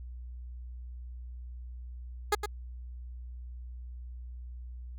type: tone with echo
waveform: 15% pulse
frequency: 415.3 Hz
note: G#4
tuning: in tune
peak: -17 dBFS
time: 2.32-2.35 s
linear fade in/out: 5 ms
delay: 110 ms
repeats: 1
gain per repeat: -8 dB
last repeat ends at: 2.46 s
effects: added 61 Hz sine -40 dBFS peak until 4.98 s